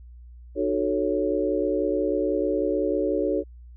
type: chord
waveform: sine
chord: D# half-diminished seventh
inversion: none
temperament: equal with one note detuned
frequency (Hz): 303.8 / 370 / 440 / 554.4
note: D#4 / F#4 / A4 / C#5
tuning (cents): -41 / 0 / 0 / 0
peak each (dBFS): -27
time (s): 0.55-3.44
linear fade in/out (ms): 50
effects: added 60 Hz sine -42 dBFS peak until 3.76 s